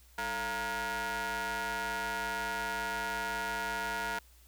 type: ring-modulated tone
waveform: sawtooth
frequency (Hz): 246.9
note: B3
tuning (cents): 0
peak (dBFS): -26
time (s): 0.18-4.19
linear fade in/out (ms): 5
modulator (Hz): 1180
effects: added 60 Hz sine -58 dBFS peak until 4.47 s + white hiss -63 dBFS RMS until 4.47 s